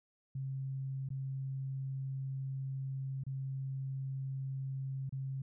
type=tone with dropouts; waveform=sine; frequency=134.3 Hz; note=C3; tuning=46 cents sharp; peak=-36 dBFS; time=0.35-5.42 s; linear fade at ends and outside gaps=5 ms; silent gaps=1.089-1.103 / 3.237-3.265 / 5.094-5.124 s; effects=none